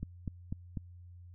click train, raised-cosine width 5 ms, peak -24 dBFS, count 4, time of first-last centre 0.03-0.773 s, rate 4.04 Hz, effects added 88 Hz sine -49 dBFS peak until 1.34 s

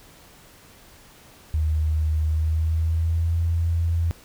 sine tone with pitch glide, 77.78 to 83.85 Hz, D#2 to E2, 0 to +30 cents, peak -19 dBFS, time 1.54-4.11 s, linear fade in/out 0 ms, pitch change +130 cents, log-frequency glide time 2.23-3.38 s, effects pink hiss -50 dBFS RMS until 4.24 s

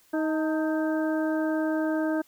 harmonic tone with a mistuned harmonic, 314.1 Hz, D#4, 16 cents sharp, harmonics 1 / 2 / 3 / 4 / 5, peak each -25 / -30 / -38 / -42 / -36 dBFS, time 0.13-2.22 s, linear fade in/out 10 ms, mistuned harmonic 3, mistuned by -58 cents, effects white hiss -61 dBFS RMS until 2.27 s

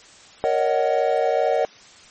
triangle chord, D# minor seventh, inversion second, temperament just, 466.7 / 560 / 622.3 / 746.7 Hz, A#4 / C#5 / D#5 / F#5, +2 / +18 / 0 / +16 cents, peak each -21 dBFS, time 0.44-1.65 s, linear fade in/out 0 ms, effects white hiss -47 dBFS RMS until 2.1 s + MP3 32 kbps

